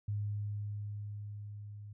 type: tone with level ramp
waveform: sine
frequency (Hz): 103.5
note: G#2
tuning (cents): -5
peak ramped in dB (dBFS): -32 to -45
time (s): 0.08-1.93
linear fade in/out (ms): 5
effects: none